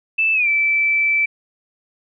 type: tone with pitch glide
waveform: sine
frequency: 2637 to 2322 Hz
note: E7 to D7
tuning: 0 to -20 cents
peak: -14 dBFS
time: 0.18-1.26 s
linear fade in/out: 10 ms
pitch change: -220 cents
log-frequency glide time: 0.34-0.48 s
effects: none